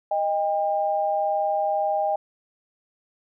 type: tone pair together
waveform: sine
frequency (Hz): 622.3 / 800.4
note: D#5 / G5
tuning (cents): 0 / +36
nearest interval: major third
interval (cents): 436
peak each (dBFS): -24 / -23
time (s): 0.11-2.16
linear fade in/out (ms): 5
effects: none